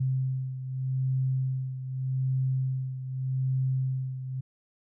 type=beating tone pair; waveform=sine; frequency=130.81 / 131.64 Hz; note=C3 / C3; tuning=0 / +11 cents; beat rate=0.83 Hz; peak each=-27 / -33 dBFS; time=0-4.41 s; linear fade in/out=10 ms; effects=none